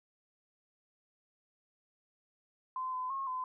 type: tone with pitch steps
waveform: sine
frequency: 1030 / 1017 / 1083 / 1021 Hz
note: C6 / C6 / C#6 / C6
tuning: -28 / -50 / -41 / -43 cents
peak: -34 dBFS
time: 2.76-3.44 s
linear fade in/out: 2 ms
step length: 170 ms
effects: none